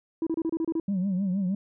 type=tone bursts; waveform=sine; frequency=326.6 Hz; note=E4; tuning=16 cents flat; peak=-22 dBFS; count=8; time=0.22-0.799 s; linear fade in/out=2 ms; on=47 ms; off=29 ms
type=tone with vibrato; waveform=sine; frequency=190.3 Hz; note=F#3; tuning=49 cents sharp; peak=-22 dBFS; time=0.88-1.55 s; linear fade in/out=5 ms; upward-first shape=triangle; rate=6.4 Hz; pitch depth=130 cents each way
effects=tanh soft clip ceiling -22 dBFS